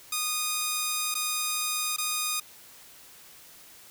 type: tone with dropouts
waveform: 5% pulse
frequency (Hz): 1234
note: D#6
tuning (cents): -15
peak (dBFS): -15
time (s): 0.12-2.4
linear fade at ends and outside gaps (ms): 5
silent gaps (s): 1.143-1.151 / 1.964-1.982
effects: white hiss -51 dBFS RMS until 3.9 s